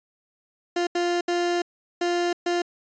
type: tone bursts at uneven times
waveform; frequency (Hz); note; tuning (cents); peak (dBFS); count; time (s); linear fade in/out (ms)
30% pulse; 349.2; F4; 0; -19; 5; 0.76-0.87 / 0.95-1.21 / 1.28-1.62 / 2.01-2.33 / 2.46-2.62; 5
effects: resampled to 16000 Hz